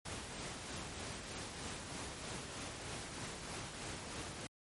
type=noise with tremolo; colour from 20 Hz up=pink; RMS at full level=-43 dBFS; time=0.05-4.47 s; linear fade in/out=5 ms; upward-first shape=triangle; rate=3.2 Hz; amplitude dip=40%; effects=high-pass 60 Hz 12 dB/octave + MP3 48 kbps